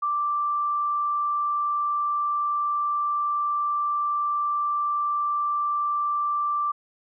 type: tone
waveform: sine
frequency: 1174.7 Hz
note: D6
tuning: in tune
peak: -22 dBFS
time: 0.02-6.72 s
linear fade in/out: 10 ms
effects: none